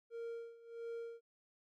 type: tone with tremolo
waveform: triangle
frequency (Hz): 464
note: A#4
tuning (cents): -8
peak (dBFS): -39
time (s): 0.1-1.21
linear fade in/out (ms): 50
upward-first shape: sine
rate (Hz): 1.5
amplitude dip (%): 85
effects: none